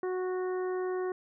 harmonic tone, 368.3 Hz, F#4, 8 cents flat, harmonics 1 / 2 / 3 / 4 / 5, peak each -30 / -42 / -43 / -48 / -49 dBFS, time 0.03-1.12 s, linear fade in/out 2 ms, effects none

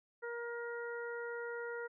harmonic tone, 472.3 Hz, A#4, 23 cents sharp, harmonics 1 / 2 / 3 / 4, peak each -41 / -50 / -45 / -50 dBFS, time 0.22-1.88 s, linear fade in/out 20 ms, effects none

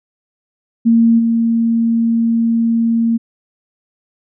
sine tone with level steps, 229.8 Hz, A#3, 25 cents flat, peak -7 / -11 dBFS, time 0.85-3.18 s, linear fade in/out 20 ms, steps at 1.18 s, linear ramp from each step 20 ms, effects none

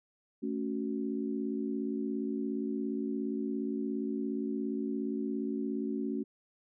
sine chord, F# minor, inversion first, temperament equal, 220 / 277.2 / 370 Hz, A3 / C#4 / F#4, 0 / 0 / 0 cents, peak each -35 / -35 / -38 dBFS, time 0.42-6.24 s, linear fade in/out 20 ms, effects none

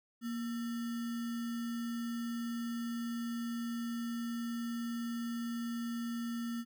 sine tone with sample-and-hold, 234.8 Hz, A#3, 13 cents sharp, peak -35 dBFS, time 0.21-6.65 s, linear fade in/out 50 ms, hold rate 1575 Hz, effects none

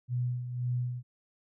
sine tone with tremolo, 123.47 Hz, B2, in tune, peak -27 dBFS, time 0.08-1.03 s, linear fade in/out 50 ms, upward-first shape sine, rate 1.9 Hz, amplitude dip 60%, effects none

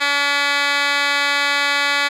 10% pulse tone with band-pass filter, 285.1 Hz, C#4, 49 cents sharp, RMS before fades -18 dBFS, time 0-2.09 s, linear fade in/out 20 ms, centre 2700 Hz, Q 2.6, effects none

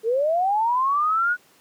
sine linear sweep, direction up, 426.8 to 1480 Hz, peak -18 dBFS, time 0.03-1.37 s, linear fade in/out 50 ms, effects pink hiss -56 dBFS RMS until 1.6 s + high-pass 200 Hz 12 dB/octave

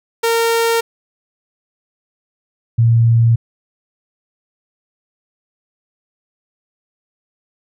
sawtooth / sine tone pair in turn, 460 / 115.73 Hz, A#4 / A#2, -23 / -12 cents, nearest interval 2 octaves, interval 2389 cents, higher first, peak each -9 / -8 dBFS, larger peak second, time 0.23-0.81 / 2.78-3.36 s, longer neither, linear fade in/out 10 ms, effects none

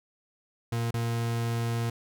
40% pulse tone with dropouts, 116.54 Hz, A#2, in tune, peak -26 dBFS, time 0.72-1.9 s, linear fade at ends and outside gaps 5 ms, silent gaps 0.909-0.94 s, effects none

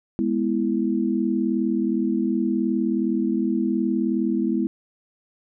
sine chord, E major, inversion first, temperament equal, 207.7 / 246.9 / 329.6 Hz, G#3 / B3 / E4, 0 / 0 / 0 cents, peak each -24 dBFS, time 0.19-4.67 s, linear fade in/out 0 ms, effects none

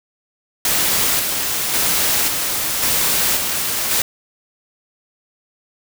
white noise with tremolo, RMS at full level -17 dBFS, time 0.65-4.02 s, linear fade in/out 2 ms, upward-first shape square, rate 0.92 Hz, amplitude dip 35%, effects none

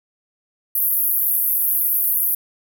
white band-pass noise, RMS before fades -19 dBFS, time 0.75-2.35 s, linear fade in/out 5 ms, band 11000 to 16000 Hz, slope 96 dB/octave, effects none

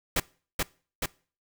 pink noise with echo, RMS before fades -25 dBFS, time 0.16-0.2 s, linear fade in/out 5 ms, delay 430 ms, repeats 2, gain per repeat -2 dB, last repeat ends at 1.06 s, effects noise-tail reverb RT60 0.4 s tail -23 dB re dry

